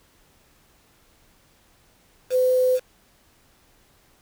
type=tone with quantisation; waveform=sine; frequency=508 Hz; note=B4; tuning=49 cents sharp; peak=-16 dBFS; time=2.3-2.8 s; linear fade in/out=50 ms; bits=6; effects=pink hiss -59 dBFS RMS until 4.21 s